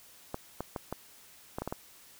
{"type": "clicks", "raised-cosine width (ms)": 1, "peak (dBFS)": -20, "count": 8, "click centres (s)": [0.344, 0.606, 0.762, 0.926, 1.585, 1.62, 1.676, 1.725], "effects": ["white hiss -56 dBFS RMS until 2.19 s"]}